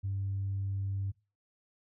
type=tone; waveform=sine; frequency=98 Hz; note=G2; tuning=in tune; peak=-30 dBFS; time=0.03-1.12 s; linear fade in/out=20 ms; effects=noise-tail reverb RT60 0.3 s tail -22 dB re dry + tanh soft clip ceiling -27 dBFS